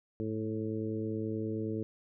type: harmonic tone with a mistuned harmonic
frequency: 109.5 Hz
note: A2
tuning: 8 cents flat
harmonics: 1 / 2 / 3 / 4 / 5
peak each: -38 / -38 / -37 / -38 / -48 dBFS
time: 0.2-1.83 s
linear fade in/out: 0 ms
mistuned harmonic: 1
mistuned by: -30 cents
effects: none